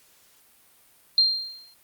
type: tone with exponential decay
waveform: sine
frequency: 4186 Hz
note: C8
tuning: in tune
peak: -13 dBFS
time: 1.18-1.74 s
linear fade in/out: 1 ms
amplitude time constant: 120 ms
effects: white hiss -58 dBFS RMS until 1.83 s + Opus 48 kbps